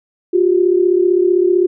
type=tone pair together; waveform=sine; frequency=354.6 / 390.2 Hz; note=F4 / G4; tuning=+26 / -8 cents; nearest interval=major second; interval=166 cents; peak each=-11 / -15 dBFS; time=0.33-1.67 s; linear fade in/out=10 ms; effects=none